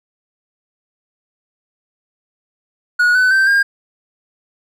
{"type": "tone with pitch steps", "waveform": "triangle", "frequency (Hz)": [1455, 1505.4, 1557.6, 1611.6], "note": ["F#6", "F#6", "G6", "G6"], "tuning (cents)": [-29, 29, -12, 48], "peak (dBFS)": -8, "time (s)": [2.99, 3.63], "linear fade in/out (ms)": 10, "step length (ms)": 160, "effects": []}